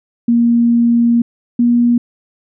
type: tone pair in turn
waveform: sine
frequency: 235.4 / 239.1 Hz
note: A#3 / A#3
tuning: +17 / +44 cents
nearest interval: unison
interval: 27 cents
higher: second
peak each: -8 dBFS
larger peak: neither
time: 0.28-1.22 / 1.59-1.98 s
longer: first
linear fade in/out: 5 ms
effects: none